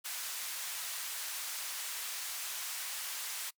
white band-pass noise, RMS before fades -40 dBFS, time 0.04-3.51 s, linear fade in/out 20 ms, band 980 to 14000 Hz, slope 12 dB/octave, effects noise-tail reverb RT60 0.1 s tail -24 dB re dry

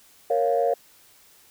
sine chord, Bb minor, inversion none, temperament equal, 466.2 / 554.4 / 698.5 Hz, Bb4 / Db5 / F5, 0 / 0 / 0 cents, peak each -23 dBFS, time 0.3-0.74 s, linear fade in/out 5 ms, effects tanh soft clip ceiling -11 dBFS + white hiss -55 dBFS RMS until 1.5 s

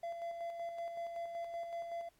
triangle tone with tremolo, 680 Hz, F5, 46 cents flat, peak -36 dBFS, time 0.03-2.09 s, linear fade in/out 5 ms, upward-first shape square, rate 5.3 Hz, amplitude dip 40%, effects pink hiss -73 dBFS RMS until 2.19 s + AAC 64 kbps

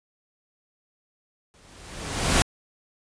pink noise with exponential growth, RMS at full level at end -17 dBFS, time 1.54-2.42 s, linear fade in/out 0 ms, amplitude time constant 190 ms, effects resampled to 22050 Hz

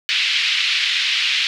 pink band-pass noise, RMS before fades -19 dBFS, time 0.09-1.47 s, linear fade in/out 0 ms, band 2300 to 4000 Hz, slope 24 dB/octave, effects none

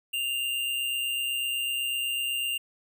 square tone with amplitude modulation, 2794 Hz, F7, in tune, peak -26 dBFS, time 0.13-2.58 s, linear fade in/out 10 ms, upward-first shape sine, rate 128 Hz, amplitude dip 40%, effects none

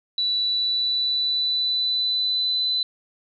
sine tone with pitch glide, 3951 to 4011 Hz, B7 to B7, 0 to +26 cents, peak -20 dBFS, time 0.18-2.83 s, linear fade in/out 2 ms, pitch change +26 cents, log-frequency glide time 0.37-2.68 s, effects none

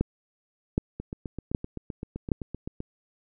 two click trains, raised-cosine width 3 ms, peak -21 / -10 dBFS, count 15 / 4, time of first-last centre 1-2.804 / 0.01-2.318 s, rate 7.76 / 1.3 Hz, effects none

